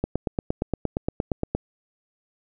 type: click train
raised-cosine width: 2 ms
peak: -10 dBFS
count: 14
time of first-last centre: 0.04-1.55 s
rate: 8.61 Hz
effects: none